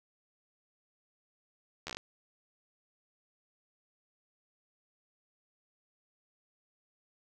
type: slowing click train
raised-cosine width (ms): 0.2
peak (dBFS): -21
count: 7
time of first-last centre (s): 1.87-1.97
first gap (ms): 12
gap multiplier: 1.13
effects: 10-bit